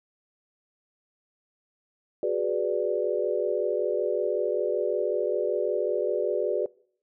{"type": "chord", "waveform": "sine", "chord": "G# half-diminished seventh", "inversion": "third", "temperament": "equal", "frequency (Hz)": [370, 415.3, 493.9, 587.3], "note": ["F#4", "G#4", "B4", "D5"], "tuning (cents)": [0, 0, 0, 0], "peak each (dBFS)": -29, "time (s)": [2.23, 6.66], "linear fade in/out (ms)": 2, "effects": ["noise-tail reverb RT60 0.6 s tail -24 dB re dry"]}